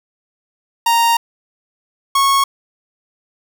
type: tone pair in turn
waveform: 45% pulse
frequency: 930 / 1100 Hz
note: A#5 / C#6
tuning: -4 / -14 cents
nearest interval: minor third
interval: 290 cents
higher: second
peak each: -11 dBFS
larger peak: neither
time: 0.86-1.17 / 2.15-2.44 s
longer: first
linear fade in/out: 5 ms
effects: none